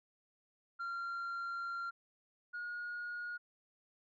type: tone pair in turn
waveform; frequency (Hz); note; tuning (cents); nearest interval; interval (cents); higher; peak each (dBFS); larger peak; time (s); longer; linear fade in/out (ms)
sine; 1381 / 1439.4; F6 / F#6; -20 / -48; minor second; 72; second; -35 / -38; first; 0.79-1.91 / 2.53-3.38; first; 20
effects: tanh soft clip ceiling -37 dBFS